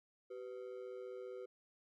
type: ring-modulated tone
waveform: triangle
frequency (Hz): 440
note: A4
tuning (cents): 0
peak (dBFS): -40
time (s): 0.3-1.46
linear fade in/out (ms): 10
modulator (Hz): 57.5
effects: none